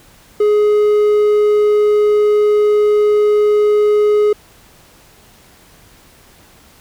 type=tone; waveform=triangle; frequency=419 Hz; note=G#4; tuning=15 cents sharp; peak=-7 dBFS; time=0.4-4.33 s; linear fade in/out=5 ms; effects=pink hiss -46 dBFS RMS until 6.8 s